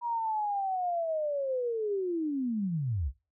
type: linear sweep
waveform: sine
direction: down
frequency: 962 to 55 Hz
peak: -28 dBFS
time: 0.01-3.12 s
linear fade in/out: 50 ms
effects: noise-tail reverb RT60 0.3 s tail -19 dB re dry